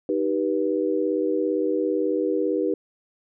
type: chord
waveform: sine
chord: Eb augmented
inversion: none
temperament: just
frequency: 311.1 / 388.9 / 486.1 Hz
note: Eb4 / G4 / B4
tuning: 0 / -14 / -28 cents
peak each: -25 dBFS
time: 0.09-2.74 s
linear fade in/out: 2 ms
effects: none